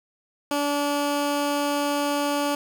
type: tone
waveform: 15% pulse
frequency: 288.4 Hz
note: D4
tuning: 31 cents flat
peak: -16 dBFS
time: 0.51-2.55 s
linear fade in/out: 2 ms
effects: none